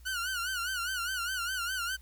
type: tone with vibrato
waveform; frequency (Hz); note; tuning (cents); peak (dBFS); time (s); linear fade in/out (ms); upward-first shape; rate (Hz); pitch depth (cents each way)
sawtooth; 1458; F#6; -26; -28; 0.05-1.97; 20; sine; 4.9; 110
effects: added 60 Hz sine -50 dBFS peak until 2.01 s + white hiss -64 dBFS RMS until 2.01 s